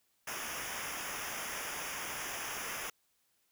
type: noise with comb filter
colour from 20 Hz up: pink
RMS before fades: -40 dBFS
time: 0.27-2.9 s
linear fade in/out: 5 ms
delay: 0.24 ms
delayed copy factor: -0.9
effects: white hiss -75 dBFS RMS until 3.51 s